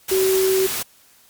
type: tone in noise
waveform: sine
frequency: 379.7 Hz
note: F#4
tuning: 45 cents sharp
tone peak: -15 dBFS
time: 0.11-0.67 s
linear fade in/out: 10 ms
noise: white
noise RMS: -25 dBFS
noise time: 0.08-0.83 s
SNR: +7 dB
effects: white hiss -53 dBFS RMS until 1.29 s + MP3 96 kbps